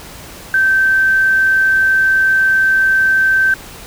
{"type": "tone", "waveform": "sine", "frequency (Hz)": 1553, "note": "G6", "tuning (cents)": -17, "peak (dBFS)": -9, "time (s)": [0.54, 3.54], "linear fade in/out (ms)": 2, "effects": ["pink hiss -34 dBFS RMS until 3.86 s"]}